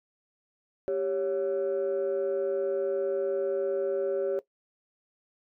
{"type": "tone pair together", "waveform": "sine", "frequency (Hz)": [393.2, 556], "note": ["G4", "C#5"], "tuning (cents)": [5, 5], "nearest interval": "tritone", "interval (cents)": 600, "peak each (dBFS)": -27, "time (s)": [0.88, 4.39], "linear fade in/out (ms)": 0, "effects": ["noise-tail reverb RT60 0.1 s tail -17 dB re dry", "tanh soft clip ceiling -22 dBFS"]}